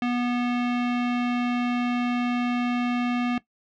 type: tone with low-pass filter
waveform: square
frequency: 243.8 Hz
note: B3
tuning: 22 cents flat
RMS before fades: -25 dBFS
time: 0.02-3.38 s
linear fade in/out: 2 ms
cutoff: 2700 Hz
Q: 1.7
effects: noise-tail reverb RT60 0.1 s tail -17 dB re dry